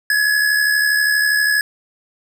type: tone with amplitude modulation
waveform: square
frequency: 1692 Hz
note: G#6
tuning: 32 cents sharp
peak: -12 dBFS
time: 0.1-1.61 s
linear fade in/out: 2 ms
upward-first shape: sine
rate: 72.4 Hz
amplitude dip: 50%
effects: none